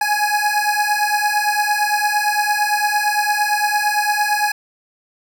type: beating tone pair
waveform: 25% pulse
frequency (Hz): 830.6 / 839.4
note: G#5 / G#5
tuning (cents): 0 / +18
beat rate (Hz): 8.8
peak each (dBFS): -15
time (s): 0.01-4.52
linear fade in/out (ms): 5
effects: none